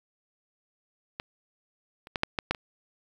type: clicks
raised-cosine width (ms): 0.3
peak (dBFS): -18 / -29 / -13 / -7 / -11 / -9 / -23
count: 7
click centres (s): 1.199 / 2.071 / 2.158 / 2.234 / 2.388 / 2.51 / 2.548
effects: 8-bit